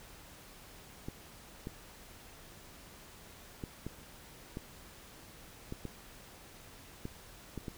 clicks, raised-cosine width 3 ms, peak -26 dBFS, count 10, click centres 1.085 / 1.671 / 3.638 / 3.866 / 4.571 / 5.724 / 5.853 / 7.054 / 7.577 / 7.682 s, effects pink hiss -54 dBFS RMS until 7.77 s

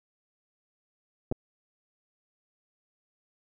clicks, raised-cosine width 2 ms, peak -17 dBFS, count 2, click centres 1.315 / 1.323 s, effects none

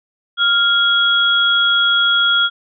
sine tone pair together, 1396.9 / 3322 Hz, F6 / G#7, 0 / 0 cents, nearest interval octave + minor third, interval 1500 cents, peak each -14 dBFS, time 0.37-2.5 s, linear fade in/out 50 ms, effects none

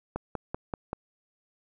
click train, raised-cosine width 1 ms, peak -17 dBFS, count 5, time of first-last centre 0.16-0.931 s, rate 5.19 Hz, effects none

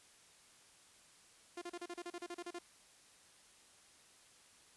sawtooth tone bursts, 349.2 Hz, F4, in tune, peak -39 dBFS, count 13, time 1.57-2.588 s, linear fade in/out 5 ms, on 46 ms, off 35 ms, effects white hiss -64 dBFS RMS until 4.76 s + resampled to 24000 Hz

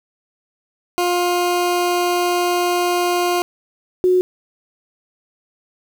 20% pulse / sine tone pair in turn, 353.6 / 365.6 Hz, F4 / F#4, +22 / -21 cents, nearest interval minor second, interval 57 cents, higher second, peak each -11 dBFS, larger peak neither, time 0.98-3.42 / 4.04-4.21 s, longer first, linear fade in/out 0 ms, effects 7-bit

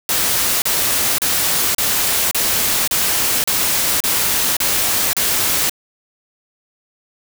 white noise bursts, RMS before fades -17 dBFS, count 10, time 0.09-5.696 s, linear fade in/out 2 ms, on 530 ms, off 34 ms, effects none

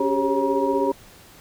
sine tone cluster, 278.2 / 387.7 / 403.4 / 545 / 951 Hz, C#4 / G4 / G4 / C#5 / A#5, +6 / -19 / +50 / -29 / +34 cents, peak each -25 dBFS, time 0-0.92 s, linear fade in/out 5 ms, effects pink hiss -48 dBFS RMS until 1.4 s

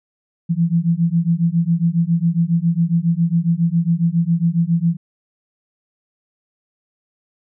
sine beating tone pair, 164.81 / 172.11 Hz, E3 / F3, 0 / -25 cents, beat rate 7.3 Hz, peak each -17 dBFS, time 0.49-4.97 s, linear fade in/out 20 ms, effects none

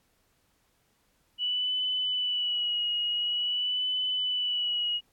sine tone with vibrato, 2948 Hz, F#7, 7 cents flat, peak -26 dBFS, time 1.38-5.01 s, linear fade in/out 50 ms, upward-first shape sine, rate 0.47 Hz, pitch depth 35 cents each way, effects pink hiss -70 dBFS RMS until 5.12 s + AAC 64 kbps

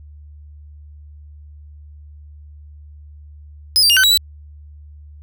40% pulse tone with pitch steps, 5060 / 4691 / 2827 / 1526 / 3890 / 3952 Hz, D#8 / D8 / F7 / G6 / B7 / B7, +28 / -3 / +20 / -47 / -27 / 0 cents, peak -9 dBFS, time 3.76-4.174 s, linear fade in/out 0 ms, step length 69 ms, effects added 74 Hz sine -37 dBFS peak until 5.22 s

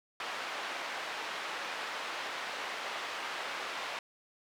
pink band-pass noise, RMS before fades -39 dBFS, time 0.2-3.99 s, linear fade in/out 2 ms, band 760 to 3300 Hz, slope 12 dB/octave, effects none

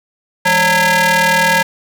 sawtooth ring-modulated tone, 371.3 Hz, F#4, 6 cents sharp, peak -3 dBFS, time 0.45-1.63 s, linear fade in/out 10 ms, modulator 1280 Hz, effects none

